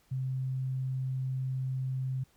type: tone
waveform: sine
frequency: 130.81 Hz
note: C3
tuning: in tune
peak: -30 dBFS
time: 0.11-2.24 s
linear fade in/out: 10 ms
effects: pink hiss -67 dBFS RMS until 2.36 s